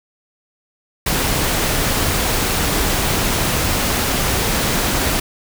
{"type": "noise", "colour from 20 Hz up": "pink", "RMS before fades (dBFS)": -18, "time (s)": [1.06, 5.2], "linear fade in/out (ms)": 5, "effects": []}